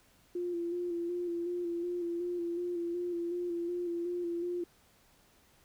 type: tone with vibrato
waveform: sine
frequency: 347.2 Hz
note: F4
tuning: 10 cents flat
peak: -32 dBFS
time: 0.35-4.64 s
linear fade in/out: 5 ms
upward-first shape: square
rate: 2.7 Hz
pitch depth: 27 cents each way
effects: pink hiss -65 dBFS RMS until 5.64 s